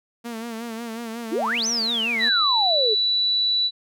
sawtooth tone with vibrato, 229.6 Hz, A#3, 26 cents flat, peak -26 dBFS, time 0.24-2.3 s, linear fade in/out 20 ms, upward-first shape sine, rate 5.5 Hz, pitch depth 62 cents each way
sine exponential two-way sweep, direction up then down, 277.2 to 6230 to 403.9 Hz, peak -21 dBFS, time 1.31-2.95 s, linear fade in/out 20 ms, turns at 1.67 s
sine tone, 3951 Hz, B7, in tune, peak -18 dBFS, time 2.19-3.71 s, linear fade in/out 50 ms
effects none

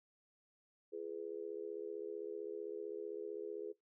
sine tone with amplitude modulation, 418.9 Hz, G#4, 15 cents sharp, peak -37 dBFS, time 0.92-3.73 s, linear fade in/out 20 ms, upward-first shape sine, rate 75.6 Hz, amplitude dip 100%, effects noise-tail reverb RT60 0.2 s tail -24 dB re dry

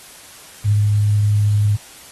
sine tone with quantisation, 104 Hz, G#2, 3 cents sharp, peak -12 dBFS, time 0.64-1.77 s, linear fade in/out 20 ms, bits 7, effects white hiss -41 dBFS RMS until 2.11 s + AAC 32 kbps

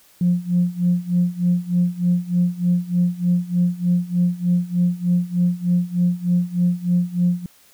sine tone with tremolo, 176.7 Hz, F3, 21 cents sharp, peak -12 dBFS, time 0.21-7.46 s, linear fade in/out 2 ms, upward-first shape sine, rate 3.3 Hz, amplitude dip 90%, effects tanh soft clip ceiling -9 dBFS + white hiss -53 dBFS RMS until 7.73 s

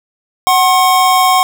square tone pair together, 746.4 / 1072 Hz, F#5 / C6, +15 / +42 cents, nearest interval tritone, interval 627 cents, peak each -11 dBFS, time 0.47-1.43 s, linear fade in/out 0 ms, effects none

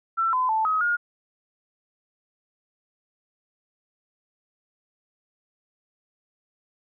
sine tone with pitch steps, 1341 / 1017 / 879 / 1269 / 1426 Hz, E6 / C6 / A5 / D#6 / F6, +29 / -50 / -2 / +34 / +36 cents, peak -20 dBFS, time 0.17-0.97 s, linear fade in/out 20 ms, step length 160 ms, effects none

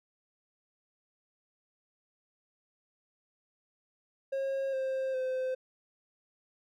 triangle tone with pitch steps, 541 / 528.6 / 516.6 Hz, C#5 / C5 / C5, -42 / +18 / -22 cents, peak -28 dBFS, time 4.32-5.55 s, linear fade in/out 10 ms, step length 410 ms, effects none

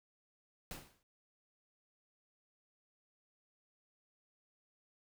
pink noise with exponential decay, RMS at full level -43 dBFS, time 0.71-1.03 s, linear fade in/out 1 ms, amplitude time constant 69 ms, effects none

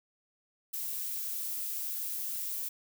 violet noise, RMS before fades -36 dBFS, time 0.73-2.69 s, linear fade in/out 10 ms, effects none

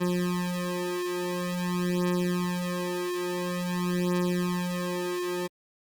25% pulse beating tone pair, 177.9 / 178.38 Hz, F3 / F3, +32 / +37 cents, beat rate 0.48 Hz, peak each -26 dBFS, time 0-5.48 s, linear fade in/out 20 ms, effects Opus 48 kbps

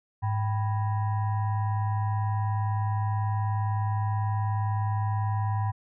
sine tone with frequency modulation, 104.5 Hz, G#2, 11 cents sharp, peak -24 dBFS, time 0.22-5.72 s, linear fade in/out 20 ms, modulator 881 Hz, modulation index 0.58, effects none

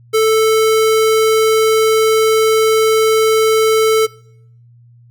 square tone, 440 Hz, A4, in tune, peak -10 dBFS, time 0.13-4.07 s, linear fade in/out 20 ms, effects noise-tail reverb RT60 0.7 s tail -23 dB re dry + added 119 Hz sine -42 dBFS peak until 5.1 s

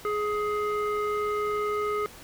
square tone with low-pass filter, 418.6 Hz, G#4, 14 cents sharp, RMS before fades -28 dBFS, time 0.05-2.06 s, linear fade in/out 0 ms, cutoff 1600 Hz, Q 7.4, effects pink hiss -47 dBFS RMS until 2.23 s

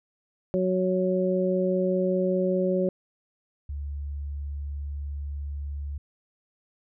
harmonic tone, 185 Hz, F#3, in tune, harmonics 1 / 2 / 3, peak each -26 / -26 / -26 dBFS, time 0.54-2.89 s, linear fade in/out 0 ms
sine tone, 71.6 Hz, D2, 43 cents flat, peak -30 dBFS, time 3.69-5.98 s, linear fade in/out 5 ms
effects none

